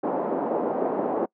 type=band-pass noise; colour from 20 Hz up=white; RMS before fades=-26 dBFS; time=0.03-1.26 s; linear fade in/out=10 ms; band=230 to 750 Hz; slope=24 dB/octave; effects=noise-tail reverb RT60 0.1 s tail -25 dB re dry